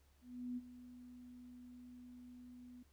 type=tone with ADSR envelope; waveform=sine; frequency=246.9 Hz; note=B3; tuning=in tune; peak=-39 dBFS; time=0.21-2.83 s; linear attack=360 ms; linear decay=34 ms; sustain=-14 dB; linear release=6 ms; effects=added 70 Hz sine -68 dBFS peak until 2.92 s + pink hiss -75 dBFS RMS until 2.92 s